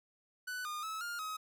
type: tone with pitch steps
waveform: 45% pulse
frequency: 1492 / 1217 / 1297 / 1410 / 1269 Hz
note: F#6 / D#6 / E6 / F6 / D#6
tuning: +14 / -39 / -28 / +16 / +34 cents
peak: -38 dBFS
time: 0.47-1.37 s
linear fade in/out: 10 ms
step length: 180 ms
effects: none